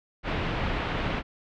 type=low-pass noise; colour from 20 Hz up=pink; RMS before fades=-29 dBFS; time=0.23-1.23 s; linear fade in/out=50 ms; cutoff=3200 Hz; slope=24 dB/octave; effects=none